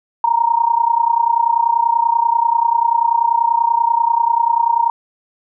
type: tone with amplitude modulation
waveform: sine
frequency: 932.3 Hz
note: A#5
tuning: in tune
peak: -8 dBFS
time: 0.24-4.9 s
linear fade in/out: 2 ms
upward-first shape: sine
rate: 30.3 Hz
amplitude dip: 85%
effects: none